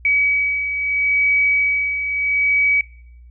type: beating tone pair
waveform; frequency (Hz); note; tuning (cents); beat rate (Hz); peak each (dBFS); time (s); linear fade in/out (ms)
sine; 2273 / 2273.76; C#7 / C#7; +43 / +43; 0.76; -24 / -16; 0.05-2.81; 2
effects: noise-tail reverb RT60 0.7 s tail -21 dB re dry + added 60 Hz sine -40 dBFS peak until 3.3 s